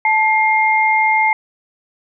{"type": "tone pair together", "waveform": "sine", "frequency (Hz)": [873.6, 2119], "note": ["A5", "C7"], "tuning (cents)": [-13, 21], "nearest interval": "octave + minor third", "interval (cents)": 1534, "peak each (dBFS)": -14, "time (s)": [0.05, 1.33], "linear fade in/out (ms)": 2, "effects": []}